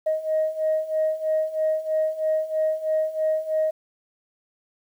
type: beating tone pair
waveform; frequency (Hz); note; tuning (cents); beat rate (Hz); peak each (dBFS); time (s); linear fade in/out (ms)
sine; 625 / 628.1; D#5 / D#5; +8 / +16; 3.1; -25 / -22; 0.06-3.71; 10
effects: tanh soft clip ceiling -15 dBFS + 9-bit